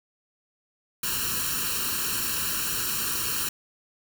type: noise with comb filter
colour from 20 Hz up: white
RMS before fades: -28 dBFS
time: 1.03-3.49 s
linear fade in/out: 5 ms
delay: 0.71 ms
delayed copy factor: +1
effects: none